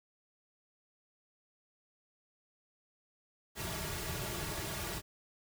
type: noise with comb filter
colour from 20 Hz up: pink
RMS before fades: -39 dBFS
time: 3.55-5.02 s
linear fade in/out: 50 ms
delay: 3.9 ms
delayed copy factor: -0.85
effects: none